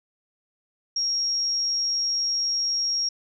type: tone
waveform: sine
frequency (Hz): 5588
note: F8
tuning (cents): 0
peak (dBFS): -22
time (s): 0.96-3.09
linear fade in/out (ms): 5
effects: none